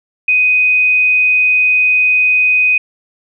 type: tone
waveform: sine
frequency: 2500 Hz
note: D#7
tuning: 8 cents sharp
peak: -8 dBFS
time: 0.28-2.78 s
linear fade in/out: 5 ms
effects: none